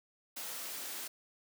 white high-pass noise, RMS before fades -42 dBFS, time 0.36-1.08 s, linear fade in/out 10 ms, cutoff 240 Hz, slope 12 dB/octave, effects none

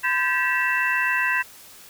sine tone cluster, 1014 / 1572 / 1719 / 1938 / 2666 Hz, B5 / G6 / A6 / B6 / E7, +45 / +4 / -41 / -33 / +19 cents, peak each -27 / -25 / -30 / -24 / -26 dBFS, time 0.03-1.43 s, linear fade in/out 20 ms, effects white hiss -46 dBFS RMS until 1.89 s

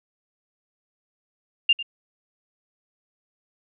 sine tone with echo, 2796 Hz, F7, 1 cent sharp, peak -13 dBFS, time 1.69-1.73 s, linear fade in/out 5 ms, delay 98 ms, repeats 1, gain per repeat -15 dB, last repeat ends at 1.828 s, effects none

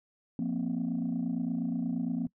sine chord, F suspended fourth, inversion none, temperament equal, 174.61 / 233.1 / 261.6 Hz, F3 / Bb3 / C4, 0 / 0 / 0 cents, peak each -33 / -31 / -32 dBFS, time 0.39-2.27 s, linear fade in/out 2 ms, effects noise-tail reverb RT60 0.1 s tail -23 dB re dry + tanh soft clip ceiling -24 dBFS

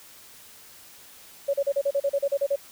sine tone bursts, 560 Hz, C#5, 18 cents sharp, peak -20 dBFS, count 12, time 1.48-2.56 s, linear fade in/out 10 ms, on 57 ms, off 36 ms, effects white hiss -49 dBFS RMS until 2.71 s

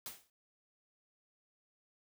white noise with exponential decay, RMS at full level -41 dBFS, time 0.06-0.3 s, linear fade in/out 1 ms, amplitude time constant 52 ms, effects none

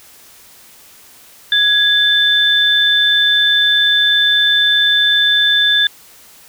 sine tone pair together, 1667 / 3532 Hz, G#6 / A7, +6 / +6 cents, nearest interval octave + minor second, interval 1300 cents, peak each -14 / -11 dBFS, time 1.52-5.87 s, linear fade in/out 2 ms, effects white hiss -43 dBFS RMS until 6.48 s

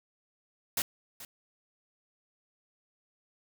white noise with echo, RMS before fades -30 dBFS, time 0.77-0.82 s, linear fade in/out 2 ms, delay 430 ms, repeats 1, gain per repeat -15 dB, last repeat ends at 1.25 s, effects none

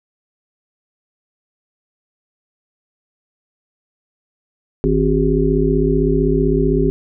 harmonic tone with a mistuned harmonic, 52.9 Hz, G#1, 33 cents sharp, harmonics 1 / 3 / 5 / 7 / 8, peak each -19 / -19 / -19 / -19 / -19 dBFS, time 4.84-6.9 s, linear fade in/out 0 ms, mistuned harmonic 8, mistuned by -72 cents, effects none

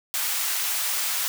white high-pass noise, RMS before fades -26 dBFS, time 0.14-1.28 s, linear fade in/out 0 ms, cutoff 900 Hz, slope 12 dB/octave, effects none

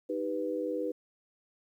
sine chord, Eb augmented, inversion none, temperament equal, 311.1 / 392 / 493.9 Hz, Eb4 / G4 / B4, 0 / 0 / 0 cents, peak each -35 / -37 / -33 dBFS, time 0.09-0.92 s, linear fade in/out 10 ms, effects 11-bit

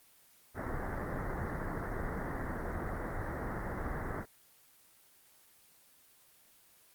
pink low-pass noise, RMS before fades -37 dBFS, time 0.54-4.26 s, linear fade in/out 50 ms, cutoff 2000 Hz, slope 96 dB/octave, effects white hiss -63 dBFS RMS until 6.94 s + Opus 24 kbps

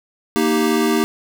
square chord, Eb major, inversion second, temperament equal, 233.1 / 311.1 / 392 Hz, Bb3 / Eb4 / G4, 0 / 0 / 0 cents, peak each -20 dBFS, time 0.36-1.04 s, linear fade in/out 0 ms, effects 8-bit

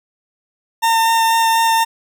40% pulse tone with vibrato, 908 Hz, A#5, 46 cents flat, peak -11 dBFS, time 0.82-1.85 s, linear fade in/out 20 ms, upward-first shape sine, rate 4.1 Hz, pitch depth 9 cents each way, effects none

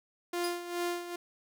sawtooth tone with tremolo, 349.2 Hz, F4, in tune, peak -26 dBFS, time 0.33-1.16 s, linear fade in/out 5 ms, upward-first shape sine, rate 2.4 Hz, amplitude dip 70%
25% pulse tone with exponential decay, 4936 Hz, D#8, 15 cents flat, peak -29 dBFS, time 0.44-0.61 s, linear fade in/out 1 ms, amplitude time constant 36 ms
effects none

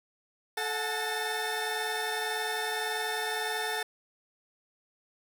25% pulse tone cluster, 436.9 / 732 / 852 / 1794 Hz, A4 / F#5 / G#5 / A6, -12 / -19 / +44 / +33 cents, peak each -32 / -33 / -35 / -30 dBFS, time 0.57-3.83 s, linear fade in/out 5 ms, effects none

